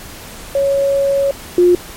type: tone pair in turn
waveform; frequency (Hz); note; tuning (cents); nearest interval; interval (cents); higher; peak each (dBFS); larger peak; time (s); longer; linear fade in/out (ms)
sine; 554.4 / 354.7; C#5 / F4; 0 / +27; minor sixth; 773; first; -11 / -6; second; 0.55-1.31 / 1.58-1.75; first; 2
effects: pink hiss -33 dBFS RMS until 1.96 s + MP3 64 kbps